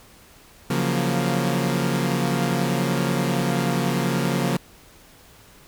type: chord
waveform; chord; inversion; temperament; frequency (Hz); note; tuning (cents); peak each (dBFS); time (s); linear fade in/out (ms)
sawtooth; Gb major seventh; second; equal; 138.59 / 174.61 / 185 / 233.1; Db3 / F3 / Gb3 / Bb3; 0 / 0 / 0 / 0; -21 / -21 / -26 / -22; 0.7-4.57; 5
effects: pink hiss -50 dBFS RMS until 5.67 s